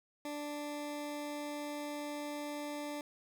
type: tone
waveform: 20% pulse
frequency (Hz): 293.7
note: D4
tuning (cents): 0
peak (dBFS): -34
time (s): 0.25-3.01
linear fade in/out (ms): 2
effects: none